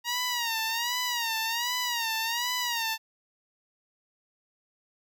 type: tone with vibrato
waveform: 10% pulse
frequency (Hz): 941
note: A#5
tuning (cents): +16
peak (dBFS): -19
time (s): 0.04-2.98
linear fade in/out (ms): 50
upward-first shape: sine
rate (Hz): 1.3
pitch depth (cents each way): 100
effects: none